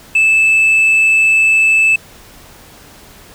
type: tone with tanh clipping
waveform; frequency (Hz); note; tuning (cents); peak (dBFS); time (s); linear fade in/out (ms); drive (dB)
sine; 2626; E7; -7; -8; 0.15-1.96; 5; 2
effects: pink hiss -40 dBFS RMS until 3.34 s